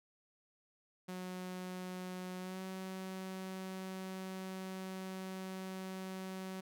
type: tone with pitch glide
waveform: sawtooth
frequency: 183.3 to 188.45 Hz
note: F#3 to F#3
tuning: -16 to +32 cents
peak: -38 dBFS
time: 1.08-6.61 s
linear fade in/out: 10 ms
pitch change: +48 cents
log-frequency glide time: 2.39-2.61 s
effects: none